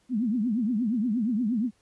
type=tone with vibrato; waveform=sine; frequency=228.5 Hz; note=A#3; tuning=34 cents flat; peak=-23 dBFS; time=0.09-1.71 s; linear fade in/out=50 ms; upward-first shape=triangle; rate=8.5 Hz; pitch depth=260 cents each way; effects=pink hiss -67 dBFS RMS until 1.81 s + resampled to 24000 Hz